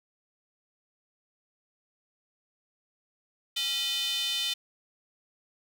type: tone with high-pass filter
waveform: square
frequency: 275.5 Hz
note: C#4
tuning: 11 cents flat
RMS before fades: -30 dBFS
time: 3.56-4.54 s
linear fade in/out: 10 ms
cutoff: 3300 Hz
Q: 6.3
effects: none